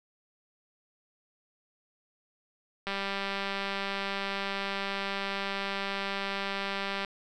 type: click train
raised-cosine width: 0.3 ms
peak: -17 dBFS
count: 824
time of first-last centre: 2.87-7.048 s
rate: 197 Hz
effects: none